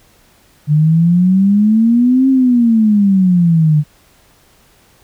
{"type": "exponential two-way sweep", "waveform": "sine", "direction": "up then down", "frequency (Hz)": [146.83, 268.7, 146.83], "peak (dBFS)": -7, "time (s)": [0.67, 3.84], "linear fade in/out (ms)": 50, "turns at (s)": 2.29, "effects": ["pink hiss -50 dBFS RMS until 5.03 s"]}